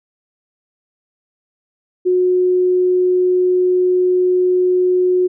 sine tone, 364.2 Hz, F#4, 27 cents flat, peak -11 dBFS, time 2.05-5.28 s, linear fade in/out 20 ms, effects none

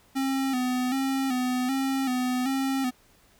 square tone with vibrato, 259.9 Hz, C4, 11 cents flat, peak -25 dBFS, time 0.15-2.91 s, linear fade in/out 20 ms, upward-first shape square, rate 1.3 Hz, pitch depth 57 cents each way, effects pink hiss -60 dBFS RMS until 3.39 s

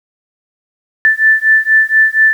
sine beating tone pair, 1760 / 1764.2 Hz, A6 / A6, 0 / +4 cents, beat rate 4.2 Hz, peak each -10 dBFS, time 1.05-2.33 s, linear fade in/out 0 ms, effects 7-bit

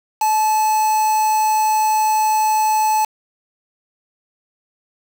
triangle tone with quantisation, 864 Hz, A5, 32 cents flat, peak -12 dBFS, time 0.21-3.05 s, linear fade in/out 5 ms, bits 4, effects none

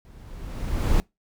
brown noise with level ramp, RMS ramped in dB -48 to -18 dBFS, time 0.05-1 s, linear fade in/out 0 ms, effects noise-tail reverb RT60 0.2 s tail -24 dB re dry

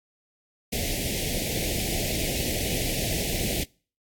pink band-stop noise, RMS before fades -28 dBFS, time 0.72-3.64 s, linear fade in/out 10 ms, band 710 to 2000 Hz, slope 48 dB/octave, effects noise-tail reverb RT60 0.4 s tail -24 dB re dry + AAC 64 kbps

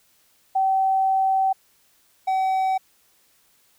sine / triangle tone pair in turn, 768 / 760.5 Hz, G5 / F#5, -36 / +47 cents, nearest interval unison, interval 17 cents, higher first, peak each -17 dBFS, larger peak neither, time 0.55-1.53 / 2.27-2.78 s, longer first, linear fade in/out 10 ms, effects white hiss -61 dBFS RMS until 3.78 s

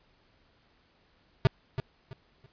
square tone with echo, 131.5 Hz, C3, 9 cents sharp, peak -18 dBFS, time 1.45-1.47 s, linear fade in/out 0 ms, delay 330 ms, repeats 3, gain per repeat -11 dB, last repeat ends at 2.46 s, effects pink hiss -66 dBFS RMS until 2.52 s + resampled to 11025 Hz

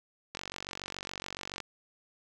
click train, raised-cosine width 0.2 ms, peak -20 dBFS, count 60, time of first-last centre 0.35-1.603 s, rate 47.1 Hz, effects none

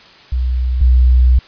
sine tone pair in turn, 62.7 / 62.45 Hz, B1 / B1, +27 / +20 cents, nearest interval unison, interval 7 cents, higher first, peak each -13 / -6 dBFS, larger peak second, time 0.32-0.81 / 0.81-1.39 s, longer second, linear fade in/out 5 ms, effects white hiss -42 dBFS RMS until 1.47 s + resampled to 11025 Hz

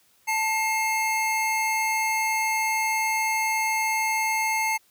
square tone pair together, 883.2 / 2136 Hz, A5 / C7, +6 / +35 cents, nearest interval octave + minor third, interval 1529 cents, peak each -26 dBFS, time 0.27-4.78 s, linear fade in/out 20 ms, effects white hiss -62 dBFS RMS until 4.9 s

